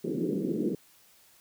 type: band-pass noise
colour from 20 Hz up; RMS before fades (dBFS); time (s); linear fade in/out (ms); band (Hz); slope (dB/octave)
white; -30; 0.04-0.75; 5; 160 to 420; 48
effects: white hiss -60 dBFS RMS until 1.4 s